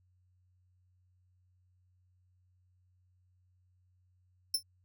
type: tone with exponential decay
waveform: sawtooth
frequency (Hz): 5330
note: E8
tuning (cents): +18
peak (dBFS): -22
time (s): 4.54-4.63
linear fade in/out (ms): 5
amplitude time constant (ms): 19
effects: added 91 Hz sine -67 dBFS peak until 4.84 s